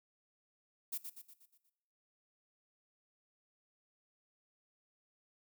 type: noise with echo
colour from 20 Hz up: violet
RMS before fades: -39 dBFS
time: 0.92-0.98 s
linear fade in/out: 10 ms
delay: 120 ms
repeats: 6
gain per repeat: -6 dB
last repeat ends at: 1.7 s
effects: noise-tail reverb RT60 0.9 s tail -18 dB re dry